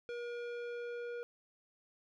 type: tone with low-pass filter sweep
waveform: square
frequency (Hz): 477.9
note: A#4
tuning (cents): +43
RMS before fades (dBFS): -42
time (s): 0.09-1.23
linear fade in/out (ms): 0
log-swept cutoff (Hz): 3200 to 1800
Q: 0.82
effects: none